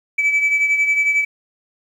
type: beating tone pair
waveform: sine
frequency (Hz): 2300 / 2311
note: D7 / D7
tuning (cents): -37 / -28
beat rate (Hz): 11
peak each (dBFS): -13 / -20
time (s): 0.18-1.25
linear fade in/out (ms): 10
effects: tanh soft clip ceiling -11 dBFS + 8-bit